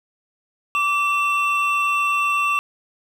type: tone pair together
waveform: triangle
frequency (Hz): 1162.7 / 2696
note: D6 / E7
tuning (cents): -18 / +38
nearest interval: octave + minor third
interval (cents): 1456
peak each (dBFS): -18 / -19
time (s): 0.75-2.59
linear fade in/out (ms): 0
effects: none